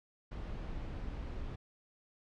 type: noise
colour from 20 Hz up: brown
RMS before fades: -41 dBFS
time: 0.31-1.56 s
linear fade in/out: 10 ms
effects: low-pass 4000 Hz 12 dB/octave